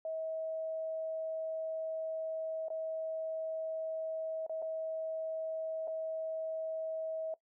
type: tone with dropouts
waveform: sine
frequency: 641 Hz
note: E5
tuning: 49 cents flat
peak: -35 dBFS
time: 0.05-7.34 s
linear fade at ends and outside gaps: 2 ms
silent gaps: 2.684-2.702 / 4.465-4.495 / 4.62-4.624 / 5.874-5.879 s
effects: noise-tail reverb RT60 0.1 s tail -18 dB re dry